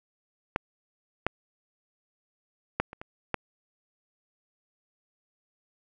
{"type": "clicks", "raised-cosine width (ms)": 0.5, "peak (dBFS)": [-10, -9, -9, -26, -24, -11], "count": 6, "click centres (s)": [0.561, 1.266, 2.8, 2.931, 3.015, 3.343], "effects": []}